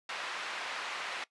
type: band-pass noise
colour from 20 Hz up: pink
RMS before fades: -39 dBFS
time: 0.09-1.24 s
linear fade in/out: 2 ms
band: 1000 to 3200 Hz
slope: 12 dB/octave
effects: noise-tail reverb RT60 0.1 s tail -19 dB re dry + resampled to 24000 Hz